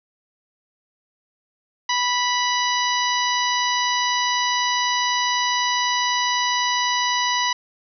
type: harmonic tone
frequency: 984 Hz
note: B5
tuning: 7 cents flat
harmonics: 1 / 2 / 3 / 4 / 5 / 6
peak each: -22 / -25 / -27 / -28 / -29 / -30 dBFS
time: 1.89-7.53 s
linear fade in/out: 5 ms
effects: none